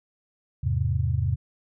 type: chord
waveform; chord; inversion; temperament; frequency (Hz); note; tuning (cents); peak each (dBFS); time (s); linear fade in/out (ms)
sine; E augmented; none; equal; 82.41 / 103.83 / 130.81; E2 / G#2 / B#2; 0 / 0 / 0; -26; 0.63-1.36; 10
effects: none